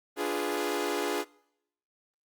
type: chord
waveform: sawtooth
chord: D diminished seventh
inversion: none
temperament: equal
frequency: 293.7 / 349.2 / 415.3 / 493.9 Hz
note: D4 / F4 / Ab4 / Cb5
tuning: 0 / 0 / 0 / 0 cents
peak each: -31 / -30 / -28 / -33 dBFS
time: 0.16-1.25 s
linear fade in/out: 50 ms
effects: noise-tail reverb RT60 0.8 s tail -24 dB re dry + Opus 32 kbps